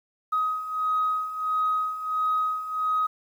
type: beating tone pair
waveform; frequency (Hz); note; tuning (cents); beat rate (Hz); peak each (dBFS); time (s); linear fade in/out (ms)
sine; 1259 / 1260.5; D#6 / D#6; +20 / +22; 1.5; -29 / -24; 0.32-3.07; 10
effects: tanh soft clip ceiling -16 dBFS + 9-bit